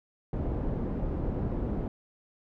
pink low-pass noise, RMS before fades -31 dBFS, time 0.33-1.88 s, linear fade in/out 2 ms, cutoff 460 Hz, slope 12 dB/octave, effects none

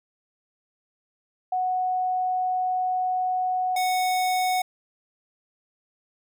sine / square tone pair in turn, 738 / 738 Hz, F#5 / F#5, -5 / -5 cents, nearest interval unison, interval 0 cents, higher neither, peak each -22 dBFS, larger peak neither, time 1.52-3.76 / 3.76-4.62 s, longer first, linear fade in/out 5 ms, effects none

